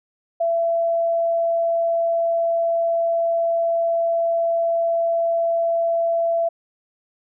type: tone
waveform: sine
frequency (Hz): 671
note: E5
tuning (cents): +31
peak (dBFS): -17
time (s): 0.4-6.49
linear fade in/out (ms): 10
effects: none